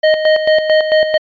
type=tone with tremolo; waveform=square; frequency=622 Hz; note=D#5; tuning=1 cent flat; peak=-8 dBFS; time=0.03-1.18 s; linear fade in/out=10 ms; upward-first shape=square; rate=4.5 Hz; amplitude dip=60%; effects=resampled to 11025 Hz